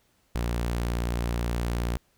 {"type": "tone", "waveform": "sawtooth", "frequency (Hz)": 58.9, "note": "A#1", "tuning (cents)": 19, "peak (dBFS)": -22, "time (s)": [0.35, 1.97], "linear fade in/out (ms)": 0, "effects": ["pink hiss -67 dBFS RMS until 2.17 s"]}